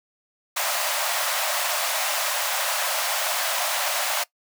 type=high-pass noise; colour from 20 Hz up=pink; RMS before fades=-25 dBFS; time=0.56-4.24 s; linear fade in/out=10 ms; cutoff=560 Hz; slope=96 dB/octave; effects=noise-tail reverb RT60 0.1 s tail -20 dB re dry

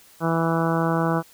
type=harmonic tone; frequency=164.81 Hz; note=E3; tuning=in tune; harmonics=1 / 2 / 3 / 4 / 5 / 6 / 7 / 8 / 9; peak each=-23 / -26 / -28 / -29 / -30 / -31 / -31 / -32 / -33 dBFS; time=0.2-1.23 s; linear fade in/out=50 ms; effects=white hiss -52 dBFS RMS until 1.33 s

